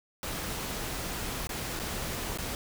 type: noise with dropouts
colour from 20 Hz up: pink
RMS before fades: -35 dBFS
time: 0.23-2.55 s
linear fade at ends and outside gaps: 1 ms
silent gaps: 1.471-1.492 / 1.792-1.797 / 2.375-2.385 s
effects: none